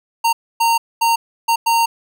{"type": "tone bursts at uneven times", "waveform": "square", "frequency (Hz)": 922, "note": "A#5", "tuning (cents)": -19, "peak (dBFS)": -13, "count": 5, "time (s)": [[0.24, 0.33], [0.6, 0.78], [1.01, 1.16], [1.48, 1.56], [1.66, 1.86]], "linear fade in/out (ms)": 10, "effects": []}